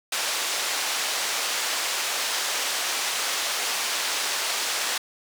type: band-pass noise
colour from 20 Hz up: white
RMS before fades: -27 dBFS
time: 0.12-4.98 s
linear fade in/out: 5 ms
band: 530 to 6400 Hz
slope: 12 dB/octave
effects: none